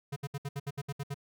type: tone bursts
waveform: square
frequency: 140.9 Hz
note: C#3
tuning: 29 cents sharp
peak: -34 dBFS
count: 10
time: 0.12-1.144 s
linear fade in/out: 10 ms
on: 43 ms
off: 66 ms
effects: none